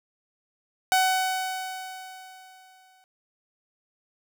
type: tone with exponential decay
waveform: sawtooth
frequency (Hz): 750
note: F#5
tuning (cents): +23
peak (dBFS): -14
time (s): 0.92-3.04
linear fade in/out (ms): 0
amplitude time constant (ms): 460
effects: none